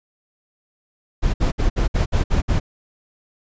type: noise bursts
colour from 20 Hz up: brown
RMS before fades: -17 dBFS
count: 8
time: 1.22-2.6 s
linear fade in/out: 20 ms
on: 120 ms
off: 60 ms
effects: resampled to 16000 Hz